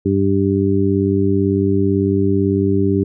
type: harmonic tone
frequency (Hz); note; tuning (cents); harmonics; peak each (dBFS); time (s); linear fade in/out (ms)
98; G2; 0; 1 / 2 / 3 / 4; -19 / -19 / -18 / -18; 0.05-3.04; 10
effects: none